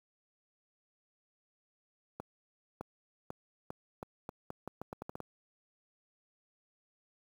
accelerating click train, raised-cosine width 1 ms, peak -26 dBFS, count 14, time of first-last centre 2.2-5.203 s, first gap 610 ms, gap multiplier 0.81, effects high-pass 80 Hz 12 dB/octave + 9-bit

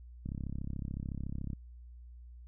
click train, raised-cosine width 5 ms, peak -26 dBFS, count 44, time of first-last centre 0.26-1.532 s, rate 33.8 Hz, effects added 60 Hz sine -48 dBFS peak until 2.47 s

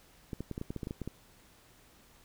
clicks, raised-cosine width 3 ms, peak -24 dBFS, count 12, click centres 0.332 / 0.406 / 0.513 / 0.579 / 0.614 / 0.705 / 0.763 / 0.832 / 0.871 / 0.909 / 1.017 / 1.076 s, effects pink hiss -61 dBFS RMS until 2.24 s

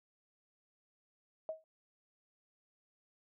sine tone with exponential decay, 636 Hz, D#5, 38 cents sharp, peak -33 dBFS, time 1.49-1.64 s, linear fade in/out 1 ms, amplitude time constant 32 ms, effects none

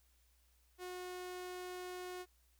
sawtooth tone, 362.8 Hz, F#4, 34 cents flat, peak -40 dBFS, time 0.78-2.26 s, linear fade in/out 50 ms, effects added 60 Hz sine -70 dBFS peak until 2.59 s + white hiss -75 dBFS RMS until 2.59 s

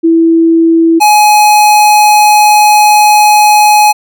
sine / square tone pair in turn, 329.6 / 841.4 Hz, E4 / G#5, 0 / +22 cents, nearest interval octave + major third, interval 1622 cents, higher second, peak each -3 dBFS, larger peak neither, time 0.03-1 / 1-3.93 s, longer second, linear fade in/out 20 ms, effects none

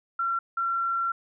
sine tone pair in turn, 1363 / 1363 Hz, F6 / F6, -43 / -43 cents, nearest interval unison, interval 0 cents, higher neither, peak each -24 dBFS, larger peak neither, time 0.19-0.39 / 0.57-1.12 s, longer second, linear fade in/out 5 ms, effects none

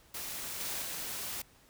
white noise with level steps, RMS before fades -40 / -37 / -39 dBFS, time 0.14-1.42 s, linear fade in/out 5 ms, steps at 0.6 / 0.82 s, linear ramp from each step 2 ms, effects pink hiss -62 dBFS RMS until 1.69 s

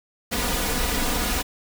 pink noise with comb filter, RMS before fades -24 dBFS, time 0.31-1.43 s, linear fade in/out 20 ms, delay 4.1 ms, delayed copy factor +0.7, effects none

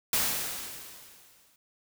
white noise with exponential decay, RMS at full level -25 dBFS, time 0.13-1.56 s, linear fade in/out 2 ms, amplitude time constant 310 ms, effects none

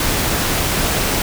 pink noise, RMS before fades -18 dBFS, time 0-1.22 s, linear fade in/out 2 ms, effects none

